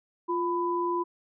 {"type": "tone pair together", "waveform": "sine", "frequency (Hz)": [349.2, 997.7], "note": ["F4", "B5"], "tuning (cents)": [0, 17], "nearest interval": "octave + tritone", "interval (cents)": 1817, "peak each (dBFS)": -28, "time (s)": [0.28, 1.04], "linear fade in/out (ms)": 20, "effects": []}